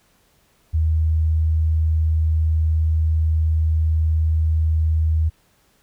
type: tone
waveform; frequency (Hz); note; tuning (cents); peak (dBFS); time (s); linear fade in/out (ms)
sine; 79.3; D#2; +33; -15; 0.73-5.3; 20
effects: pink hiss -60 dBFS RMS until 5.82 s